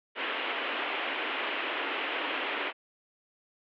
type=band-pass noise; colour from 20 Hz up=white; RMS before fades=-33 dBFS; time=0.15-2.73 s; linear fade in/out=50 ms; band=270 to 3100 Hz; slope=48 dB/octave; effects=none